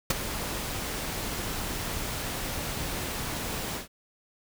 pink noise with ADSR envelope, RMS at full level -21 dBFS, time 0.1-3.88 s, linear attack 5 ms, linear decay 18 ms, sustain -12 dB, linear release 130 ms, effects none

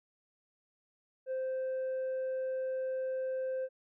sine tone with tanh clipping, 521 Hz, C5, 7 cents flat, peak -33 dBFS, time 1.26-3.69 s, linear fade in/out 50 ms, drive 2 dB, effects none

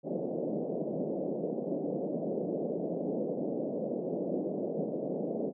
white band-pass noise, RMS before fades -34 dBFS, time 0.03-5.53 s, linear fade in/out 50 ms, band 160 to 600 Hz, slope 48 dB/octave, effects none

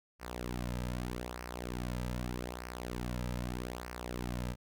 sawtooth tone with flanger, 61.1 Hz, B1, 18 cents flat, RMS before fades -39 dBFS, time 0.19-4.56 s, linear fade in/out 50 ms, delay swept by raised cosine 0.27 to 2.77 ms, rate 0.81 Hz, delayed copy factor -0.7, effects none

